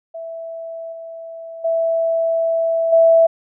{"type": "tone with level steps", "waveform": "sine", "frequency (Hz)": 659.3, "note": "E5", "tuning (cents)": 0, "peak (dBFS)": [-27, -30, -15, -8], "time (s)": [0.14, 3.27], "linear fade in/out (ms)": 10, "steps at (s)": [0.92, 1.64, 2.92], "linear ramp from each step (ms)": 10, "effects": []}